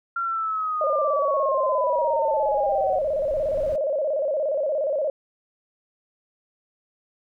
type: linear sweep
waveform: sine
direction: down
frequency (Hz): 1381 to 732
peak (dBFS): -23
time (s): 0.16-2.99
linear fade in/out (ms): 5
type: noise with exponential growth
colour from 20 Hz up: brown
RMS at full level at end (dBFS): -35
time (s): 0.77-3.76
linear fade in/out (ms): 1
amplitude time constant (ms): 650
type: tone with vibrato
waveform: sine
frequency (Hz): 582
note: D5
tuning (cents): -16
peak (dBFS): -21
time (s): 0.81-5.1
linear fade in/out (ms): 2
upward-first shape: square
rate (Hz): 17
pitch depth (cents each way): 110
effects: none